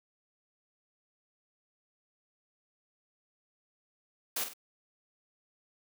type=noise with echo; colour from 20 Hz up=white; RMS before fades=-33 dBFS; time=4.36-4.44 s; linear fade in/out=5 ms; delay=48 ms; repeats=2; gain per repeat=-8 dB; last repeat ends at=4.536 s; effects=high-pass 200 Hz 12 dB/octave